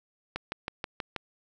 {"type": "click train", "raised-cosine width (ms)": 0.3, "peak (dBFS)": -16, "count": 6, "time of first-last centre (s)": [0.36, 1.163], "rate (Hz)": 6.23, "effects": []}